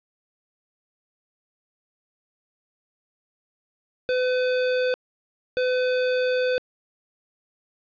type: tone bursts at uneven times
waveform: square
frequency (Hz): 505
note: B4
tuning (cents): +39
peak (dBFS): -21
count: 2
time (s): 4.09-4.94 / 5.57-6.58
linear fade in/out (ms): 0
effects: resampled to 11025 Hz + 9-bit